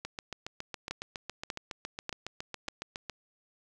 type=two click trains; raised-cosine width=0.2 ms; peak=-17 / -20 dBFS; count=4 / 23; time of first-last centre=0.91-2.685 / 0.05-3.097 s; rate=1.69 / 7.22 Hz; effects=none